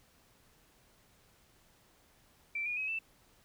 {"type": "tone with pitch steps", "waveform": "sine", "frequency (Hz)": [2339, 2440, 2545, 2654], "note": ["D7", "D#7", "D#7", "E7"], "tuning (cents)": [-8, -34, 39, 11], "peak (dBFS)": -33, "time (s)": [2.55, 2.99], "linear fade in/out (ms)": 5, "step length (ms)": 110, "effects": ["pink hiss -66 dBFS RMS until 3.44 s"]}